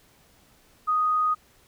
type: tone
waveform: sine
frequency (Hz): 1244.5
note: D#6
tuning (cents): 0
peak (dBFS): -20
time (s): 0.87-1.35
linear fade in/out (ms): 20
effects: pink hiss -59 dBFS RMS until 1.67 s